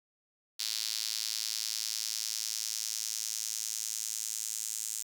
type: tone with high-pass filter sweep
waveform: sawtooth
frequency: 110 Hz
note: A2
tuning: in tune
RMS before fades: -36 dBFS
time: 0.59-5.03 s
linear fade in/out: 10 ms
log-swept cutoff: 4500 to 7100 Hz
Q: 2.6
effects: none